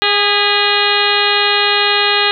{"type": "harmonic tone with a mistuned harmonic", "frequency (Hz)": 411.1, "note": "G#4", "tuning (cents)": -18, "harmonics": [1, 2, 3, 4, 5, 6, 7, 8, 9, 10], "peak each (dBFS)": [-20, -20, -20, -20, -20, -20, -20, -20, -20, -20], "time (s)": [0.02, 2.31], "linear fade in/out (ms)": 0, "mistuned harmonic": 5, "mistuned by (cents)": -60, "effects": []}